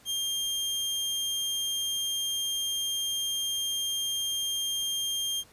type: tone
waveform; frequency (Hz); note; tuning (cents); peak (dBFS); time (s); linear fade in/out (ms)
sawtooth; 3200; G7; +35; -25; 0.05-5.44; 50
effects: pink hiss -57 dBFS RMS until 5.52 s + resampled to 32000 Hz